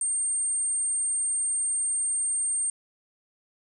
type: tone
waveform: sine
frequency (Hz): 8690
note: C#9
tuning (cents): -35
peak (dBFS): -24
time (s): 0.01-2.7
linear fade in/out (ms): 2
effects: none